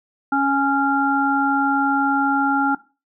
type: harmonic tone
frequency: 277.2 Hz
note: C#4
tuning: in tune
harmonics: 1 / 3 / 5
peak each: -20 / -20 / -20 dBFS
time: 0.32-2.75 s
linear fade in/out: 5 ms
effects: noise-tail reverb RT60 0.3 s tail -18 dB re dry